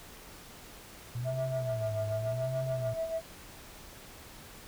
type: tone with vibrato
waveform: sine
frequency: 117.6 Hz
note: A#2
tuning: 16 cents sharp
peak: -32 dBFS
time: 1.15-2.94 s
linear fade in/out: 5 ms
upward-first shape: sine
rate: 0.86 Hz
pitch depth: 200 cents each way
type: tone with tremolo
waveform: sine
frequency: 653 Hz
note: E5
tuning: 17 cents flat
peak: -28 dBFS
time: 1.24-3.22 s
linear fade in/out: 50 ms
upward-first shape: sine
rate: 6.9 Hz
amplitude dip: 65%
effects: tanh soft clip ceiling -25 dBFS + pink hiss -50 dBFS RMS until 4.67 s